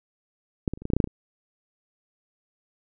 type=clicks; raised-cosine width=3 ms; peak=-10 / -16 / -30 / -28 / -16 / -15 / -7 / -9 / -6 / -11 / -25 dBFS; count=11; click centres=0.678 / 0.736 / 0.775 / 0.82 / 0.854 / 0.902 / 0.935 / 0.966 / 1.002 / 1.042 / 1.074 s; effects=none